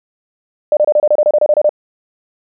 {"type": "tone bursts", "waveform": "sine", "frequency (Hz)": 599, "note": "D5", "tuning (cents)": 34, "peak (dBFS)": -7, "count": 13, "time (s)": [0.72, 1.693], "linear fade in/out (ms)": 2, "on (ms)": 49, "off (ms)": 28, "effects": []}